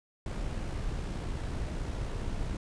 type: noise with amplitude modulation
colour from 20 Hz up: brown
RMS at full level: -33 dBFS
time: 0.26-2.57 s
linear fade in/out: 2 ms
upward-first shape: sine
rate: 60.5 Hz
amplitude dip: 30%
effects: resampled to 22050 Hz